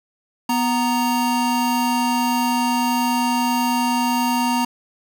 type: tone pair together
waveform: square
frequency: 246.9 / 932.2 Hz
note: B3 / A#5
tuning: 0 / 0 cents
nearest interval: octave + major seventh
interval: 2300 cents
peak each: -21 dBFS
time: 0.49-4.65 s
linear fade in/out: 5 ms
effects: none